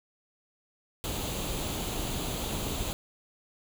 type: noise with comb filter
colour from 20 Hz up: pink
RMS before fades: -33 dBFS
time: 1.04-2.93 s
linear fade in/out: 0 ms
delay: 0.28 ms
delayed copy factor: +0.55
effects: none